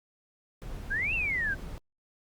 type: noise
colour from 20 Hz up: brown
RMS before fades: -39 dBFS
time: 0.62-1.78 s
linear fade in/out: 0 ms
type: exponential two-way sweep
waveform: sine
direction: up then down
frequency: 1528 to 2777 to 1528 Hz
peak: -27 dBFS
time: 0.9-1.55 s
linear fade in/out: 20 ms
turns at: 1.14 s
effects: Opus 48 kbps